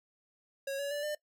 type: tone with pitch steps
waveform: square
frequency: 549 / 565.4 / 582.3 / 599.7 Hz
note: C#5 / C#5 / D5 / D5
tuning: -17 / +34 / -15 / +36 cents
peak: -34 dBFS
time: 0.67-1.15 s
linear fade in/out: 5 ms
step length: 120 ms
effects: noise-tail reverb RT60 0.1 s tail -20 dB re dry